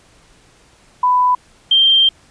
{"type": "tone pair in turn", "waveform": "sine", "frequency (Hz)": [996, 3162], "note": ["B5", "G7"], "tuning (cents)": [14, 14], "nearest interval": "octave + minor sixth", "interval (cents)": 2000, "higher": "second", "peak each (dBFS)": [-10, -8], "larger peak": "second", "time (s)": [[1.03, 1.35], [1.71, 2.09]], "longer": "second", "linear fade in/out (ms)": 5, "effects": ["pink hiss -50 dBFS RMS until 2.3 s", "resampled to 22050 Hz"]}